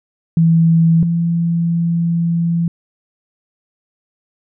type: tone pair in turn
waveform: sine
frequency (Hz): 164.81 / 168.66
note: E3 / E3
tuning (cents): 0 / +40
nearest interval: unison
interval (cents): 40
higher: second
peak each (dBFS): -8 / -13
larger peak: first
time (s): 0.37-1.03 / 1.03-2.68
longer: second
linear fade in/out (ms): 2
effects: none